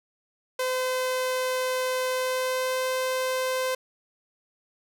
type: tone with pitch glide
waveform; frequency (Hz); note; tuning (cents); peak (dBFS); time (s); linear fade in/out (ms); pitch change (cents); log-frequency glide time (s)
sawtooth; 512 to 515.9; C5 to C5; -38 to -24; -21; 0.59-3.75; 5; +14; 2.11-2.9
effects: none